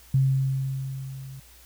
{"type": "tone with level ramp", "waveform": "sine", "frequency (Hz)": 133.9, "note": "C3", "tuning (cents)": 40, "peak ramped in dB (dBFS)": [-16, -38], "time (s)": [0.14, 1.4], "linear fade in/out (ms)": 5, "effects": ["added 60 Hz sine -53 dBFS peak until 1.65 s", "white hiss -53 dBFS RMS until 1.65 s"]}